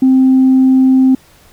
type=tone; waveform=sine; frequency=261.6 Hz; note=C4; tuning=in tune; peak=-4 dBFS; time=0.02-1.15 s; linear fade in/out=5 ms; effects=tanh soft clip ceiling -2 dBFS + pink hiss -46 dBFS RMS until 1.52 s